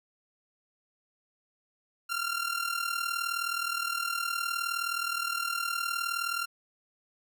sawtooth tone with amplitude modulation, 1382 Hz, F6, 19 cents flat, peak -23 dBFS, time 2.09-6.46 s, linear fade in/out 20 ms, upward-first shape sine, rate 39.3 Hz, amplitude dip 70%, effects none

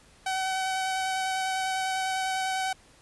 sawtooth tone with vibrato, 758 Hz, F#5, 42 cents sharp, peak -23 dBFS, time 0.26-2.73 s, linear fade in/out 5 ms, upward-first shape square, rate 10 Hz, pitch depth 9 cents each way, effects pink hiss -57 dBFS RMS until 3.01 s + resampled to 24000 Hz

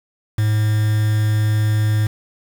triangle tone with quantisation, 107.3 Hz, A2, 43 cents flat, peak -12 dBFS, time 0.38-2.07 s, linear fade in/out 5 ms, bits 5, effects none

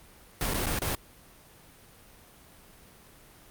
pink noise with dropouts, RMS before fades -29 dBFS, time 0.41-0.95 s, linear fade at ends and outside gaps 1 ms, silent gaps 0.537-0.543 / 0.66-0.667 / 0.789-0.819 s, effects pink hiss -54 dBFS RMS until 3.5 s + Opus 32 kbps

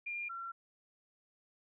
sine tone pair in turn, 2402 / 1361.9 Hz, D7 / F6, +38 / -44 cents, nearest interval minor seventh, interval 982 cents, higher first, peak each -37 / -40 dBFS, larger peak first, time 0.06-0.29 / 0.29-0.52 s, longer neither, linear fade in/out 10 ms, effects none

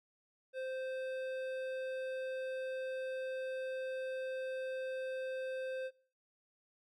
sine tone with hard clipping, 521 Hz, C5, 7 cents flat, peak -40 dBFS, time 0.53-5.91 s, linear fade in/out 50 ms, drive 12 dB, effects noise-tail reverb RT60 0.4 s tail -20 dB re dry

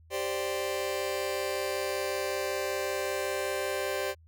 sawtooth chord, G suspended fourth, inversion none, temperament just, 392 / 522.7 / 588 Hz, G4 / C5 / D5, 0 / -2 / +2 cents, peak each -30 dBFS, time 0.1-4.15 s, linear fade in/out 50 ms, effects added 81 Hz sine -54 dBFS peak until 4.27 s

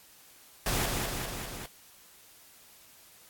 pink noise with echo, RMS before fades -29 dBFS, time 0.66-0.86 s, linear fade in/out 2 ms, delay 200 ms, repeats 4, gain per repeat -3 dB, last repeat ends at 1.66 s, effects white hiss -56 dBFS RMS until 3.29 s + AAC 64 kbps

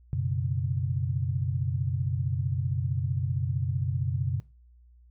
sine chord, F# suspended fourth, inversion none, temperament just, 92.5 / 123.33 / 138.75 Hz, F#2 / B2 / C#3, 0 / -2 / +2 cents, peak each -30 dBFS, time 0.13-4.4 s, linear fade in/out 0 ms, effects noise-tail reverb RT60 0.3 s tail -19 dB re dry + added 60 Hz sine -53 dBFS peak until 5.1 s

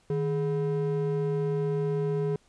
triangle ring-modulated tone, 286.6 Hz, D4, 42 cents flat, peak -20 dBFS, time 0.1-2.36 s, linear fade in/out 2 ms, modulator 131 Hz, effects pink hiss -64 dBFS RMS until 2.48 s + resampled to 22050 Hz

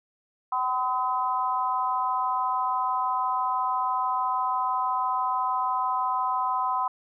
harmonic tone, 253.9 Hz, B3, 48 cents sharp, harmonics 3 / 4 / 5, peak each -30 / -25 / -31 dBFS, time 0.52-6.88 s, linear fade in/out 5 ms, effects none

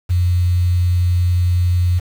sine tone with quantisation, 88.9 Hz, F2, 31 cents sharp, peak -12 dBFS, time 0.09-2 s, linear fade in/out 20 ms, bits 6, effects none

